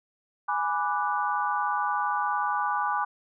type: chord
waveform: sine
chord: G# half-diminished seventh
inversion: none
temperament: equal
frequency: 830.6 / 987.8 / 1174.7 / 1480 Hz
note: G#5 / B5 / D6 / F#6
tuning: 0 / 0 / 0 / 0 cents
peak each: -29 / -30 / -29 / -33 dBFS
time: 0.48-3.05 s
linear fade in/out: 10 ms
effects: none

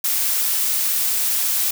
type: noise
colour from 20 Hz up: blue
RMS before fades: -20 dBFS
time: 0.04-1.71 s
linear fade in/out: 5 ms
effects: none

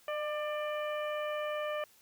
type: harmonic tone with a mistuned harmonic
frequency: 595 Hz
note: D5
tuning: 22 cents sharp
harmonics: 1 / 2 / 3 / 4 / 5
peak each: -34 / -40 / -44 / -46 / -48 dBFS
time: 0.08-1.84 s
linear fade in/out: 2 ms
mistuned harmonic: 1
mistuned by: +22 cents
effects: white hiss -63 dBFS RMS until 2.01 s

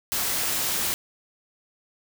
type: noise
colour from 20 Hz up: white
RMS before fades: -26 dBFS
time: 0.12-0.94 s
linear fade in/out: 0 ms
effects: none

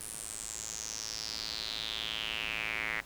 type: tone with band-pass filter sweep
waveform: square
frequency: 55 Hz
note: A1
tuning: in tune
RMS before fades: -38 dBFS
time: 0-3.01 s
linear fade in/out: 5 ms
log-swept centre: 10000 to 2000 Hz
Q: 5.2
effects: pink hiss -53 dBFS RMS until 3.05 s

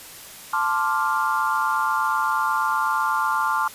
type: chord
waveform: sine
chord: D minor seventh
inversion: second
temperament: equal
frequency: 880 / 1046.5 / 1174.7 / 1396.9 Hz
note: A5 / C6 / D6 / F6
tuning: 0 / 0 / 0 / 0 cents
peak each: -25 dBFS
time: 0.53-3.68 s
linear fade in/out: 5 ms
effects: white hiss -41 dBFS RMS until 3.74 s + resampled to 32000 Hz

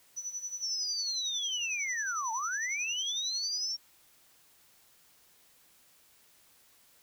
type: tone with tremolo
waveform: sine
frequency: 5950 Hz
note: F#8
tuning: 9 cents sharp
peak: -33 dBFS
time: 0.16-3.73 s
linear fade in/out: 20 ms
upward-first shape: sine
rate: 11 Hz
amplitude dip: 75%
type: linear two-way sweep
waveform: sine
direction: down then up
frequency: 5590 to 859 to 5590 Hz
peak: -32 dBFS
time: 0.62-3.77 s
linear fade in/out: 20 ms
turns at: 2.32 s
effects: white hiss -63 dBFS RMS until 7.02 s

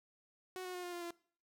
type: tone with pitch steps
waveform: sawtooth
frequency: 370 / 364.5 / 359.1 / 353.7 / 348.4 / 343.2 Hz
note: F#4 / F#4 / F4 / F4 / F4 / F4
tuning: 0 / -26 / +48 / +22 / -4 / -30 cents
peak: -38 dBFS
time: 0.56-1.106 s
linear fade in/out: 0 ms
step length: 91 ms
effects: noise-tail reverb RT60 0.5 s tail -21 dB re dry

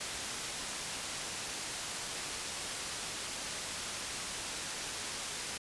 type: low-pass noise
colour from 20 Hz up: white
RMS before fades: -40 dBFS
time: 0-5.58 s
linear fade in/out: 10 ms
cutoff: 8800 Hz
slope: 12 dB/octave
effects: resampled to 24000 Hz

